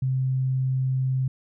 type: tone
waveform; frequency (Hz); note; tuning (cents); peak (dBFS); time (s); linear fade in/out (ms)
sine; 130.8; C3; 0; -21; 0.02-1.28; 5
effects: none